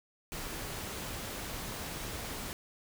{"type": "noise", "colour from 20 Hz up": "pink", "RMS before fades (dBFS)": -40, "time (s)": [0.32, 2.53], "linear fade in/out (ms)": 0, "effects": []}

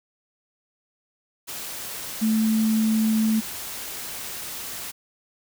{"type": "tone in noise", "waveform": "sine", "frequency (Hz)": 220, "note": "A3", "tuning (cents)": 0, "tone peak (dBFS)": -18, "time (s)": [2.21, 3.41], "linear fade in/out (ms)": 20, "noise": "white", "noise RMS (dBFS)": -34, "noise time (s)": [1.47, 4.92], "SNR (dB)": 13, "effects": []}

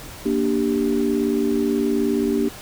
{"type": "chord", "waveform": "sine", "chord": "G minor", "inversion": "first", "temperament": "just", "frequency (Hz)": [235.2, 294, 392], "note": ["Bb3", "D4", "G4"], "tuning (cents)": [16, 2, 0], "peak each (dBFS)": -22, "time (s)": [0.25, 2.49], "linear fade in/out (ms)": 10, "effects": ["pink hiss -38 dBFS RMS until 2.61 s"]}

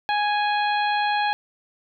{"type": "harmonic tone", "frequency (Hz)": 830.6, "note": "G#5", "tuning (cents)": 0, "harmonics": [1, 2, 3, 4, 5], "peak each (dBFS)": [-21, -27, -31, -33, -35], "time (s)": [0.09, 1.33], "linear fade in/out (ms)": 0, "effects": []}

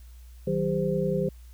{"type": "tone cluster", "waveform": "sine", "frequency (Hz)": [157.7, 188.3, 400, 516], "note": ["D#3", "F#3", "G4", "C5"], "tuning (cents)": [24, 31, 35, -24], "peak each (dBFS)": -29, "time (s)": [0.47, 1.29], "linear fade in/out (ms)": 5, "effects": ["added 60 Hz sine -44 dBFS peak until 1.53 s", "white hiss -61 dBFS RMS until 1.53 s"]}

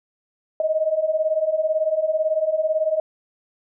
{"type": "beating tone pair", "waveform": "sine", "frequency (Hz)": [615, 633], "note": ["D#5", "D#5"], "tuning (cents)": [-20, 30], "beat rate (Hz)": 18, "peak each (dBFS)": [-23, -20], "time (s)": [0.6, 3], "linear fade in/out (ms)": 2, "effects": []}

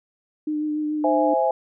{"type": "tone with vibrato", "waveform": "sine", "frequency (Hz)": 302.9, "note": "D#4", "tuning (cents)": -46, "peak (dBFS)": -22, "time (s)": [0.47, 1.34], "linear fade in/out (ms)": 5, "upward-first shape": "triangle", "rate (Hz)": 6.9, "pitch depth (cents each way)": 20}
{"type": "chord", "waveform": "sine", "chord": "C augmented", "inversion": "none", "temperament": "equal", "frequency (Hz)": [523.3, 659.3, 830.6], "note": ["C5", "E5", "G#5"], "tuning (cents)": [0, 0, 0], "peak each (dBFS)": -22, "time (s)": [1.04, 1.51], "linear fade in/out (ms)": 2}
{"effects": []}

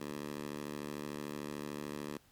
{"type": "tone with high-pass filter", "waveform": "10% pulse", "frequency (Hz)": 73.42, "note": "D2", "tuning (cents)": 0, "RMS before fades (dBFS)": -42, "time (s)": [0, 2.18], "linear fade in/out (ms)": 10, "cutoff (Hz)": 220, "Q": 1, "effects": ["pink hiss -66 dBFS RMS until 2.31 s", "MP3 96 kbps"]}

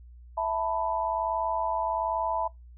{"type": "chord", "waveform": "sine", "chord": "E suspended fourth", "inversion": "none", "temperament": "equal with one note detuned", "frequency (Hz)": [659.3, 886.6, 987.8], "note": ["E5", "A5", "B5"], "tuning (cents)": [0, 13, 0], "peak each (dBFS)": -30, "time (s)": [0.37, 2.48], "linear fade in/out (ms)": 10, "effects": ["noise-tail reverb RT60 0.2 s tail -24 dB re dry", "added 60 Hz sine -46 dBFS peak until 2.77 s"]}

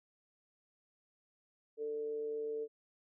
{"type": "tone with amplitude modulation", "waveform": "sine", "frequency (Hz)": 446, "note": "A4", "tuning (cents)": 23, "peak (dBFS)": -34, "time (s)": [1.77, 2.68], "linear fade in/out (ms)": 50, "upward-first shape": "sine", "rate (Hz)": 146, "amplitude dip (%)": 40, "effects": []}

